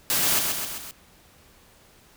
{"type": "noise with echo", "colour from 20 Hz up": "white", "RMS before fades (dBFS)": -23, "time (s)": [0.1, 0.39], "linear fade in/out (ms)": 0, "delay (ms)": 130, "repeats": 4, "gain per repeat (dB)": -4, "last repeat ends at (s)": 0.91, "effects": ["pink hiss -55 dBFS RMS until 2.16 s"]}